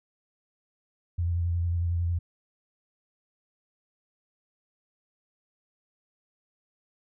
sine tone with vibrato, 85.9 Hz, F2, 28 cents flat, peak -24 dBFS, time 1.18-2.19 s, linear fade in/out 10 ms, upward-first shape square, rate 11 Hz, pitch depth 23 cents each way, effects none

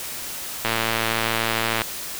click train, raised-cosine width 0.3 ms, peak -5 dBFS, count 133, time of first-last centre 0.65-1.818 s, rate 113 Hz, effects white hiss -32 dBFS RMS until 2.19 s

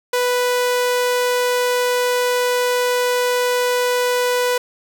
sawtooth tone, 493.9 Hz, B4, in tune, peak -12 dBFS, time 0.13-4.58 s, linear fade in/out 5 ms, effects none

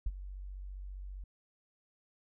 sine tone with ADSR envelope, 47.49 Hz, F#1, 46 cents sharp, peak -27 dBFS, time 0.06-1.24 s, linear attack 6 ms, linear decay 39 ms, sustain -14 dB, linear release 3 ms, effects none

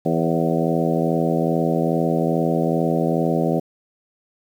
harmonic tone with a mistuned harmonic, 82.41 Hz, E2, in tune, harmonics 2 / 3 / 4 / 5 / 6 / 7 / 8 / 9, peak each -22 / -24 / -25 / -26 / -27 / -27 / -28 / -29 dBFS, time 0.05-3.6 s, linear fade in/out 10 ms, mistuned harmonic 7, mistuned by -34 cents, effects 8-bit

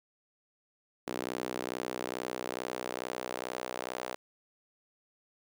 sawtooth tone with high-pass filter sweep, 62.3 Hz, B1, 16 cents sharp, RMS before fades -38 dBFS, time 1.07-4.16 s, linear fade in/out 5 ms, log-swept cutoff 330 to 560 Hz, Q 1.4, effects none

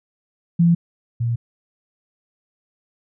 sine tone pair in turn, 170 / 117.59 Hz, F3 / A#2, -46 / +16 cents, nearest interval tritone, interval 638 cents, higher first, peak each -11 / -18 dBFS, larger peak first, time 0.59-0.75 / 1.2-1.36 s, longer neither, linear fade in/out 10 ms, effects none

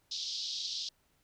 white band-pass noise, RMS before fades -38 dBFS, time 0.11-0.89 s, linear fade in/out 5 ms, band 3400 to 5400 Hz, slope 48 dB/octave, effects pink hiss -72 dBFS RMS until 1.23 s

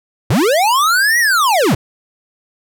square linear two-way sweep, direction up then down, 87.31 to 1957 to 87.31 Hz, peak -11 dBFS, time 0.3-1.75 s, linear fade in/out 5 ms, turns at 1.19 s, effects none

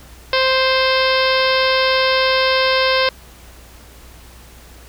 harmonic tone, 523.3 Hz, C5, in tune, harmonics 1 / 2 / 3 / 4 / 5 / 6 / 7 / 8 / 9 / 10, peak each -17 / -20 / -22 / -23 / -24 / -25 / -25 / -26 / -27 / -27 dBFS, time 0.33-3.09 s, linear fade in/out 2 ms, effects added 60 Hz sine -42 dBFS peak until 4.88 s + pink hiss -44 dBFS RMS until 4.88 s

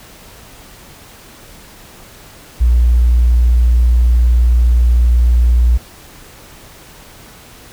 triangle tone, 59.8 Hz, A#1, 45 cents sharp, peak -3 dBFS, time 2.6-5.78 s, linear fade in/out 20 ms, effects tanh soft clip ceiling -5 dBFS + pink hiss -39 dBFS RMS until 7.72 s

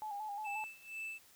sine tone with vibrato, 834 Hz, G#5, 7 cents sharp, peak -39 dBFS, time 0.02-0.64 s, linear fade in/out 0 ms, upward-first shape square, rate 5.6 Hz, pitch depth 51 cents each way
triangle tone with tremolo, 2637 Hz, E7, in tune, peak -38 dBFS, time 0.44-1.19 s, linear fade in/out 20 ms, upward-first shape sine, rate 2.1 Hz, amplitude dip 90%
effects white hiss -63 dBFS RMS until 1.35 s

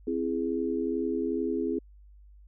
sine chord, C augmented, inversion none, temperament equal with one note detuned, 261.6 / 332.9 / 415.3 Hz, C4 / E4 / G#4, 0 / +17 / 0 cents, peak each -31 dBFS, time 0.07-1.79 s, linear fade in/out 5 ms, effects added 50 Hz sine -50 dBFS peak until 2.47 s

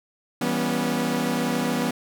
sawtooth chord, C# half-diminished seventh, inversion first, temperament equal with one note detuned, 164.81 / 196 / 243.5 / 277.2 Hz, E3 / G3 / B3 / C#4, 0 / 0 / -24 / 0 cents, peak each -26 / -26 / -21 / -26 dBFS, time 0.41-1.91 s, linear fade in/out 5 ms, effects none

